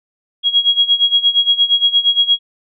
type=tone with tremolo; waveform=sine; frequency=3300 Hz; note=G#7; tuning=12 cents flat; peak=-7 dBFS; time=0.43-2.39 s; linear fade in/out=50 ms; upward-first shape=sine; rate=8.6 Hz; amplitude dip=85%; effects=none